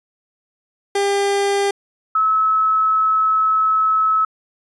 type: tone pair in turn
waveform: 30% pulse / sine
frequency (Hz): 400 / 1295.1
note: G4 / E6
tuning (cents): +35 / -31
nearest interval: octave + minor sixth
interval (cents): 2034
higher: second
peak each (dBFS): -13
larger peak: neither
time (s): 0.95-1.71 / 2.15-4.25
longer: second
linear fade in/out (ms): 5
effects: resampled to 24000 Hz